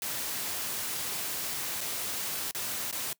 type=noise with dropouts; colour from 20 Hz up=white; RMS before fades=-34 dBFS; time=0.02-3.13 s; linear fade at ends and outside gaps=1 ms; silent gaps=1.807-1.812 / 2.511-2.548 / 2.912-2.926 s; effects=noise-tail reverb RT60 0.1 s tail -22 dB re dry + high-pass 80 Hz 12 dB/octave